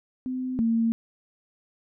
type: tone pair in turn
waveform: sine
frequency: 256.1 / 228.2 Hz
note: C4 / A#3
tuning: -37 / -37 cents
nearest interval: major second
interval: 200 cents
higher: first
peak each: -27 / -20 dBFS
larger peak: second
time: 0.26-0.59 / 0.59-0.92 s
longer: neither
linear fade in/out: 0 ms
effects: none